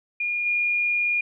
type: tone with level steps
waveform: sine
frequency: 2426 Hz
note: D#7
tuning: 44 cents flat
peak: -23 / -20 dBFS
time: 0.2-1.21 s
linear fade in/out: 5 ms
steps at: 0.45 s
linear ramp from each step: 20 ms
effects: none